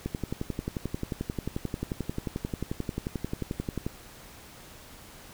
click train, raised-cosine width 3 ms, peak -17 dBFS, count 44, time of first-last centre 0.06-3.865 s, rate 11.3 Hz, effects pink hiss -49 dBFS RMS until 5.33 s

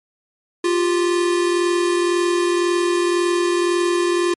square tone pair together, 349.2 / 391.1 Hz, F4 / G4, 0 / -4 cents, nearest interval major second, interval 196 cents, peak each -17 / -25 dBFS, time 0.64-4.34 s, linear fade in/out 5 ms, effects MP3 48 kbps

